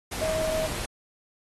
sine tone in noise, 634 Hz, D#5, 32 cents sharp, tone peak -25 dBFS, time 0.21-0.67 s, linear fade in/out 10 ms, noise pink, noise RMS -33 dBFS, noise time 0.11-0.86 s, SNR +5 dB, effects AAC 32 kbps

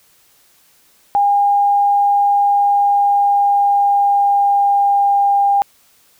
sine tone with pitch glide, 810 to 802.5 Hz, G#5 to G5, -43 to +40 cents, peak -10 dBFS, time 1.15-5.62 s, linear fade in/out 0 ms, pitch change -17 cents, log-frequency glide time 2.45-5.5 s, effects white hiss -53 dBFS RMS until 6.19 s

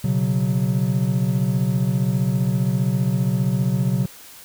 triangle chord, B suspended second, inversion none, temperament equal, 123.47 / 138.59 / 185 Hz, B2 / C#3 / F#3, 0 / 0 / 0 cents, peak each -20 dBFS, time 0.04-4.06 s, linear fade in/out 5 ms, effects white hiss -43 dBFS RMS until 4.44 s

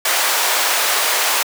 pink high-pass noise, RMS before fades -17 dBFS, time 0.05-1.43 s, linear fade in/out 5 ms, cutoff 680 Hz, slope 12 dB/octave, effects high-pass 400 Hz 12 dB/octave

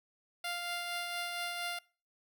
10% pulse tone with tremolo, 698.5 Hz, F5, in tune, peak -26 dBFS, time 0.44-1.79 s, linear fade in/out 5 ms, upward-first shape triangle, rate 4.3 Hz, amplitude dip 35%, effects noise-tail reverb RT60 0.4 s tail -24 dB re dry

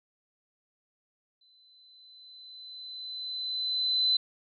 sine tone with exponential growth, 4029 Hz, B7, 34 cents sharp, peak -21 dBFS, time 1.41-4.17 s, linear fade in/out 5 ms, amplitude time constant 600 ms, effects none

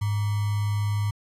sine tone with sample-and-hold, 103.3 Hz, G#2, 9 cents flat, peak -22 dBFS, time 0.01-1.11 s, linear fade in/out 10 ms, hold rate 1050 Hz, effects resampled to 32000 Hz

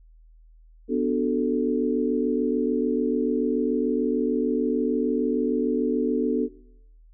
sine chord, B minor seventh, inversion none, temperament equal with one note detuned, 246.9 / 293.7 / 373 / 440 Hz, B3 / D4 / F#4 / A4, 0 / 0 / +14 / 0 cents, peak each -25 / -26 / -29 / -26 dBFS, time 0.88-6.49 s, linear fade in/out 50 ms, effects noise-tail reverb RT60 0.8 s tail -22 dB re dry + added 40 Hz sine -49 dBFS peak until 7.13 s

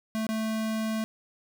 square tone with dropouts, 220 Hz, A3, in tune, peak -28 dBFS, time 0.15-1.04 s, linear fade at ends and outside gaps 0 ms, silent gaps 0.267-0.29 s, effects none

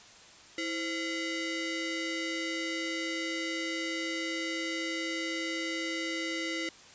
sawtooth ring-modulated tone, 852 Hz, G#5, 44 cents sharp, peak -25 dBFS, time 0.58-6.69 s, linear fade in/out 2 ms, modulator 1180 Hz, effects white hiss -53 dBFS RMS until 6.94 s + resampled to 16000 Hz

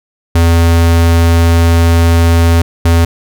square tone pair in turn, 83.9 / 83.9 Hz, E2 / E2, +31 / +31 cents, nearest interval unison, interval 0 cents, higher neither, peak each -6 / -6 dBFS, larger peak neither, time 0.35-2.62 / 2.85-3.05 s, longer first, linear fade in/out 5 ms, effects none

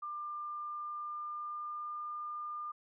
sine tone with pitch glide, 1194 to 1204.4 Hz, D6 to D6, +28 to +43 cents, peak -38 dBFS, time 0.02-2.72 s, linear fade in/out 10 ms, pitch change +15 cents, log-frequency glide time 0.13-2.03 s, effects none

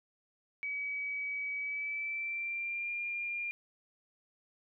sine tone with pitch glide, 2276 to 2402 Hz, C#7 to D7, +45 to +38 cents, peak -34 dBFS, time 0.63-3.51 s, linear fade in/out 0 ms, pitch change +93 cents, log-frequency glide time 1.58-2.93 s, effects none

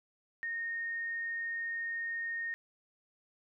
sine tone, 1847 Hz, A#6, 16 cents flat, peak -34 dBFS, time 0.43-2.54 s, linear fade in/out 0 ms, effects none

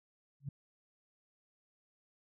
sine tone with exponential growth, 139.7 Hz, C#3, 14 cents sharp, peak -33 dBFS, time 0.4-0.49 s, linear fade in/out 5 ms, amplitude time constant 18 ms, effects none

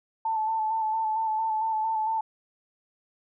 sine tone with vibrato, 880 Hz, A5, in tune, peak -24 dBFS, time 0.25-2.21 s, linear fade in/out 5 ms, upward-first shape square, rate 4.4 Hz, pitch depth 24 cents each way, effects none

